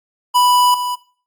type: tone with level steps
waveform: square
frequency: 987.8 Hz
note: B5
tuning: in tune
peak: -11 / -20 dBFS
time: 0.34-0.96 s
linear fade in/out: 20 ms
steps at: 0.74 s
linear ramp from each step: 2 ms
effects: noise-tail reverb RT60 0.4 s tail -17 dB re dry + AAC 64 kbps